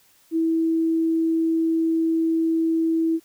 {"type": "tone", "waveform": "sine", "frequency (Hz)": 326.1, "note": "E4", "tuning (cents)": -19, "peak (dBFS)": -18, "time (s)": [0.31, 3.2], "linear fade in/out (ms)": 50, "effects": ["white hiss -58 dBFS RMS until 3.24 s"]}